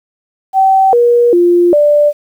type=tone with pitch steps; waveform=sine; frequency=769 / 478 / 349.4 / 589 Hz; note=G5 / A#4 / F4 / D5; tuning=-33 / +43 / +1 / +5 cents; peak=-5 dBFS; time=0.53-2.13 s; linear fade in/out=50 ms; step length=400 ms; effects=7-bit